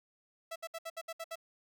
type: tone bursts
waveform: sawtooth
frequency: 659.3 Hz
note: E5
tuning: in tune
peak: -35 dBFS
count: 8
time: 0.51-1.357 s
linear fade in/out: 10 ms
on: 49 ms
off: 65 ms
effects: none